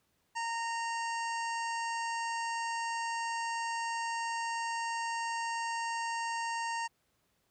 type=harmonic tone; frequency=923 Hz; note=A#5; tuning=17 cents flat; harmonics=1 / 2 / 3 / 5 / 6 / 7 / 8 / 9; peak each=-34 / -40 / -44 / -48 / -50 / -51 / -52 / -53 dBFS; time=0.35-6.88 s; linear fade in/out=20 ms; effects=pink hiss -75 dBFS RMS until 7.5 s + high-pass 60 Hz 12 dB/octave